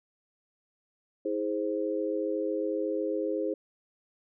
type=chord; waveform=sine; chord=E augmented; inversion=none; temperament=equal with one note detuned; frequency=321.4 / 415.3 / 523.3 Hz; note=E4 / G#4 / B#4; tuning=-44 / 0 / 0 cents; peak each=-32 dBFS; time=1.25-3.54 s; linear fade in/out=5 ms; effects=none